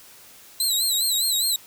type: tone with vibrato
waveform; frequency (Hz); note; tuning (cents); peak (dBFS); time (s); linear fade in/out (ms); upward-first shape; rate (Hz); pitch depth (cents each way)
20% pulse; 3998; B7; +20; -14; 0.6-1.56; 2; sine; 4.9; 100
effects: white hiss -48 dBFS RMS until 1.66 s